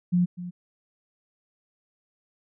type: tone with echo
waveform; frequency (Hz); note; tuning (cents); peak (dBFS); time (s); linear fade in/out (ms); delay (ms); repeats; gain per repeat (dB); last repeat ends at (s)
sine; 177.5; F3; +28; -18; 0.12-0.26; 20; 250; 1; -14; 0.51
effects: none